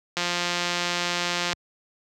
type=click train; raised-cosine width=0.2 ms; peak=-8 dBFS; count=239; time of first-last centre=0.17-1.53 s; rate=175 Hz; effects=high-pass 80 Hz 12 dB/octave